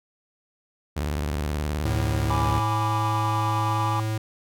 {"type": "tone with vibrato", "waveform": "sawtooth", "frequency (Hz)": 74, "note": "D2", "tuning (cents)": 14, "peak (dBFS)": -21, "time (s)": [0.96, 2.6], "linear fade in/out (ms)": 10, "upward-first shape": "square", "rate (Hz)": 19, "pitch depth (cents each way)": 160}
{"type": "tone with pitch glide", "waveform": "square", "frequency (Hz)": [108.7, 109.33], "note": ["A2", "A2"], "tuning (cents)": [-21, -11], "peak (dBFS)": -25, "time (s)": [1.85, 4.18], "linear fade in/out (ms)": 5, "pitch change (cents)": 10, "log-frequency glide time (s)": [3.63, 3.96]}
{"type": "chord", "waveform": "triangle", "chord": "G# diminished", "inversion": "none", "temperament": "equal", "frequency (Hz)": [830.6, 987.8, 1174.7], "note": ["G#5", "B5", "D6"], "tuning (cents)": [0, 0, 0], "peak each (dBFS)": -27, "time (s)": [2.3, 4], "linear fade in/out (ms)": 2}
{"effects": []}